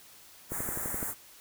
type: band-stop noise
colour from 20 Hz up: white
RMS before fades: -35 dBFS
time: 0.49-1.15 s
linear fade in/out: 50 ms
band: 2000 to 7000 Hz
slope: 48 dB/octave
type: click train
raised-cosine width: 2 ms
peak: -23 dBFS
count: 7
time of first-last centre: 0.52-1.028 s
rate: 11.8 Hz
effects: white hiss -54 dBFS RMS until 1.4 s